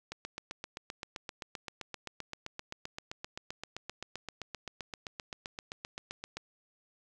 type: click train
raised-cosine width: 0.2 ms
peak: -22 dBFS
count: 49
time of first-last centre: 0.12-6.37 s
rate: 7.68 Hz
effects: none

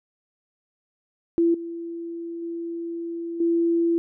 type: tone with level steps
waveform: sine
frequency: 336.9 Hz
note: E4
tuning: 38 cents sharp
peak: -16 / -30 / -28 / -18 dBFS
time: 1.38-3.98 s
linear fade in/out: 0 ms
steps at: 1.54 / 2.42 / 3.4 s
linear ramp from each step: 5 ms
effects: none

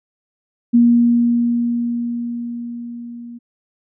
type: tone with level ramp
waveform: sine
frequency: 237.3 Hz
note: A#3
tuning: 31 cents sharp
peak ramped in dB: -7 to -31 dBFS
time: 0.73-3.39 s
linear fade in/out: 20 ms
effects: none

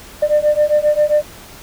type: beating tone pair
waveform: sine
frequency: 595 / 602.5 Hz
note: D5 / D5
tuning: +22 / +44 cents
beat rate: 7.5 Hz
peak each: -13 dBFS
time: 0.22-1.23 s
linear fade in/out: 10 ms
effects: tanh soft clip ceiling -6 dBFS + pink hiss -38 dBFS RMS until 1.62 s

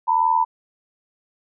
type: tone pair together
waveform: sine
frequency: 903.7 / 985 Hz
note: A5 / B5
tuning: +46 / -5 cents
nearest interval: minor second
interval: 149 cents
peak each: -18 dBFS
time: 0.07-0.45 s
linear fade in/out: 20 ms
effects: none

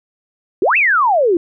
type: exponential two-way sweep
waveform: sine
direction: up then down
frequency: 323.1 to 2727 to 323.1 Hz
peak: -10 dBFS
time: 0.62-1.37 s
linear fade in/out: 2 ms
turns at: 0.77 s
effects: none

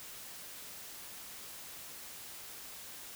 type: silence
effects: white hiss -48 dBFS RMS until 3.15 s

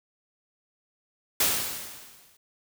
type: noise with exponential decay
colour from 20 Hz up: white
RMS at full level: -21 dBFS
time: 1.4-2.37 s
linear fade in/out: 5 ms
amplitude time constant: 210 ms
effects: none

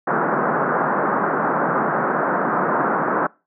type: band-pass noise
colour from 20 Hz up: white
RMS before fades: -20 dBFS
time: 0.07-3.27 s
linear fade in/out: 5 ms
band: 150 to 1500 Hz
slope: 48 dB/octave
effects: noise-tail reverb RT60 0.3 s tail -24 dB re dry

